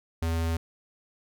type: tone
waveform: square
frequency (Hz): 82.41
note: E2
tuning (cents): 0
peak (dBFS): -26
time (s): 0.22-0.57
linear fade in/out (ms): 5
effects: none